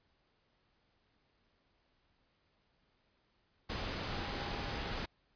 sine tone in noise, 810 Hz, G#5, 43 cents flat, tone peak -49 dBFS, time 4.11-4.92 s, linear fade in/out 10 ms, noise pink, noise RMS -39 dBFS, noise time 3.69-5.06 s, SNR -13 dB, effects pink hiss -75 dBFS RMS until 5.35 s + resampled to 11025 Hz

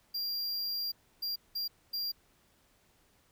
square tone bursts at uneven times, 4767 Hz, D8, 25 cents sharp, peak -33 dBFS, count 4, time 0.14-0.92 / 1.22-1.36 / 1.55-1.68 / 1.93-2.12 s, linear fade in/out 10 ms, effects pink hiss -68 dBFS RMS until 3.31 s

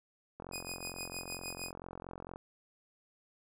click train, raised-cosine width 1 ms, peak -30 dBFS, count 88, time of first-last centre 0.4-2.359 s, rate 44.4 Hz
15% pulse tone with tremolo, 2489 Hz, D#7, in tune, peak -31 dBFS, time 0.52-1.72 s, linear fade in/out 20 ms, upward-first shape triangle, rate 6.5 Hz, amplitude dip 90%
effects none

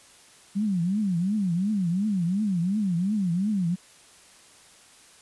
sine tone with vibrato, 190.4 Hz, F#3, 50 cents sharp, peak -22 dBFS, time 0.55-3.76 s, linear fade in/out 20 ms, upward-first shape triangle, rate 2.8 Hz, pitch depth 260 cents each way, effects white hiss -53 dBFS RMS until 5.21 s + resampled to 24000 Hz

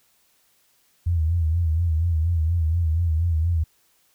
sine tone with vibrato, 82.41 Hz, E2, in tune, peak -18 dBFS, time 1.06-3.64 s, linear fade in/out 10 ms, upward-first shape sine, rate 4.2 Hz, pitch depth 92 cents each way, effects white hiss -63 dBFS RMS until 4.14 s

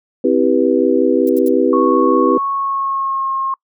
sine chord, C major seventh, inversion none, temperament just, 261.6 / 327 / 392.4 / 490.5 Hz, C4 / E4 / G4 / B4, 0 / -14 / +2 / -12 cents, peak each -16 dBFS, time 0.24-2.38 s, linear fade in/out 5 ms
violet noise bursts, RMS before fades -33 dBFS, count 3, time 1.27-1.484 s, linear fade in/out 0 ms, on 22 ms, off 74 ms
sine tone with pitch glide, 1103 to 1074.7 Hz, C#6 to C6, -9 to +46 cents, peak -16 dBFS, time 1.73-3.54 s, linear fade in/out 2 ms, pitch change -45 cents, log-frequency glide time 2.51-3.32 s
effects noise-tail reverb RT60 0.1 s tail -26 dB re dry

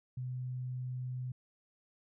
sine tone, 126.6 Hz, B2, 43 cents sharp, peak -36 dBFS, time 0.17-1.32 s, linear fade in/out 5 ms, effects none

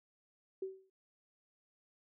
sine tone with exponential decay, 381.7 Hz, G4, 46 cents flat, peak -34 dBFS, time 0.62-0.9 s, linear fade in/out 5 ms, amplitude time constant 59 ms, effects none

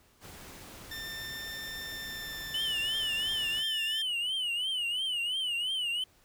pink noise, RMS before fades -48 dBFS, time 0.2-3.64 s, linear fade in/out 50 ms
20% pulse tone with pitch glide, 1793 to 1767.3 Hz, A6 to A6, +32 to +7 cents, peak -33 dBFS, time 0.91-4.02 s, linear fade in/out 5 ms, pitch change -25 cents, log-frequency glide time 1.84-2.76 s
triangle tone with vibrato, 2960 Hz, F#7, in tune, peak -28 dBFS, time 2.54-6.04 s, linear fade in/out 5 ms, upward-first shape triangle, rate 2.9 Hz, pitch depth 140 cents each way
effects pink hiss -64 dBFS RMS until 6.24 s

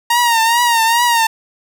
sawtooth tone with vibrato, 932 Hz, A#5, 1 cent flat, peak -7 dBFS, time 0.1-1.27 s, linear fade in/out 5 ms, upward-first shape triangle, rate 2.4 Hz, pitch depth 79 cents each way, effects none

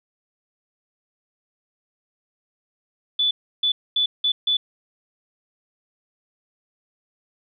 sine tone bursts at uneven times, 3472 Hz, A7, 24 cents flat, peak -17 dBFS, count 5, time 3.19-3.31 / 3.63-3.72 / 3.96-4.06 / 4.24-4.32 / 4.47-4.57 s, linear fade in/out 5 ms, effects none

